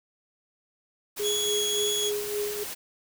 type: noise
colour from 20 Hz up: white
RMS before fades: -36 dBFS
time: 1.16-2.75 s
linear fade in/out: 20 ms
type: tone with tremolo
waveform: sine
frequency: 415.3 Hz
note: G#4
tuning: in tune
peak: -26 dBFS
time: 1.19-2.64 s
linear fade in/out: 10 ms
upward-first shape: sine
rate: 3.5 Hz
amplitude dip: 55%
type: tone with vibrato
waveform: 25% pulse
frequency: 3344 Hz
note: G#7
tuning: 11 cents sharp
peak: -22 dBFS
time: 1.22-2.12 s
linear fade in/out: 50 ms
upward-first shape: sine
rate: 1.9 Hz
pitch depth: 9 cents each way
effects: none

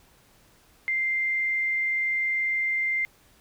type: tone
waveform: sine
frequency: 2093 Hz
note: C7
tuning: in tune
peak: -23 dBFS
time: 0.88-3.05 s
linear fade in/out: 0 ms
effects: pink hiss -59 dBFS RMS until 3.4 s

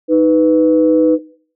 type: tone pair together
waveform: sine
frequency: 312.8 / 496.5 Hz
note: D#4 / B4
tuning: +9 / +9 cents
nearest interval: minor sixth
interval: 800 cents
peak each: -10 dBFS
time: 0.08-1.19 s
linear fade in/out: 50 ms
effects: noise-tail reverb RT60 0.5 s tail -18 dB re dry + tanh soft clip ceiling 0 dBFS

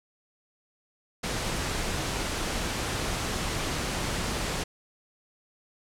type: noise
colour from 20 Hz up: pink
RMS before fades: -30 dBFS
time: 1.23-4.64 s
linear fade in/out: 10 ms
effects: low-pass 9000 Hz 12 dB/octave

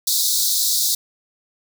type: high-pass noise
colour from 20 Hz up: pink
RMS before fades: -19 dBFS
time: 0.07-0.95 s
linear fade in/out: 5 ms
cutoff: 3700 Hz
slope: 96 dB/octave
effects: none

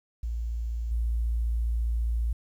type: tone with level steps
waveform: sine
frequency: 57.4 Hz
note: A#1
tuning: 26 cents flat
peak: -28 / -24 dBFS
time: 0.23-2.33 s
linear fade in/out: 5 ms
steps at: 0.91 s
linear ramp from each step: 5 ms
effects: 10-bit

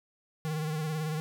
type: tone with vibrato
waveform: square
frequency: 155.56 Hz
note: D#3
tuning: in tune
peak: -31 dBFS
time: 0.45-1.2 s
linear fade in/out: 0 ms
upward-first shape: sine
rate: 18 Hz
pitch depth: 50 cents each way
effects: none

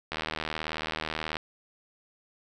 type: click train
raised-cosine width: 0.3 ms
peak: -15 dBFS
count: 99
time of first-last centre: 0.12-1.368 s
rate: 78.5 Hz
effects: none

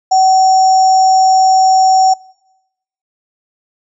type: tone with sample-and-hold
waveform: sine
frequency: 757 Hz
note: F#5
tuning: 39 cents sharp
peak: -6 dBFS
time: 0.11-2.14 s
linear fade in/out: 10 ms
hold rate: 6300 Hz
effects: noise-tail reverb RT60 0.9 s tail -24 dB re dry + resampled to 22050 Hz

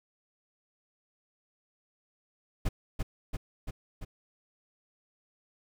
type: noise with echo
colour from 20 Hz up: brown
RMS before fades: -27 dBFS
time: 2.65-2.69 s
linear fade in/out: 10 ms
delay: 340 ms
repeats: 4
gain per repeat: -3 dB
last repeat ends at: 4.05 s
effects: none

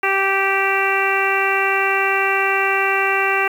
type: harmonic tone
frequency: 389.8 Hz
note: G4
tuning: 10 cents flat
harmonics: 1 / 2 / 3 / 4 / 5 / 6 / 7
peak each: -23 / -23 / -23 / -23 / -23 / -23 / -23 dBFS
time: 0.03-3.48 s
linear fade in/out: 5 ms
effects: 7-bit

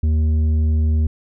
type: tone with tanh clipping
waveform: sine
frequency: 78 Hz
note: D#2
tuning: 5 cents sharp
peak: -15 dBFS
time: 0.03-1.07 s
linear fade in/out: 5 ms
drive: 7 dB
effects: none

